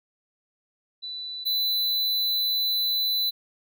sine / square tone pair in turn, 3977 / 3999 Hz, B7 / B7, +11 / +21 cents, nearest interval unison, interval 10 cents, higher second, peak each -32 / -23 dBFS, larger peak second, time 1.02-1.45 / 1.45-3.31 s, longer second, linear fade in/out 20 ms, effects none

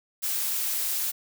blue noise, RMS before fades -28 dBFS, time 0.22-1.12 s, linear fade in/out 20 ms, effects none

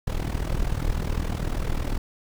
brown noise with amplitude modulation, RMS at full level -22 dBFS, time 0.07-1.98 s, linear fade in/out 5 ms, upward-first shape sine, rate 40 Hz, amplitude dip 80%, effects none

